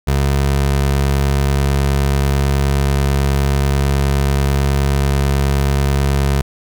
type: tone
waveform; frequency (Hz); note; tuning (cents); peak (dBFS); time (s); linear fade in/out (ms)
25% pulse; 69.3; C#2; 0; -9; 0.07-6.42; 10
effects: none